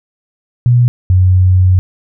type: tone pair in turn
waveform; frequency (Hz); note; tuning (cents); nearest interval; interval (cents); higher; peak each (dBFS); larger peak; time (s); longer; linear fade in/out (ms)
sine; 121.9 / 92.14; B2 / F#2; -22 / -7; perfect fourth; 485; first; -5; neither; 0.66-0.88 / 1.1-1.79; second; 0
effects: none